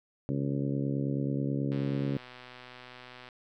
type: harmonic tone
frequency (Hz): 69.3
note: C#2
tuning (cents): 0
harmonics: 2 / 3 / 4 / 5 / 6 / 7 / 8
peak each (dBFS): -31 / -36 / -33 / -40 / -42 / -43 / -44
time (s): 0.29-2.17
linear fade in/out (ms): 0
type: click train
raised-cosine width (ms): 0.3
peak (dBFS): -31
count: 197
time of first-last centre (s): 1.72-3.288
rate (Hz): 125
effects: none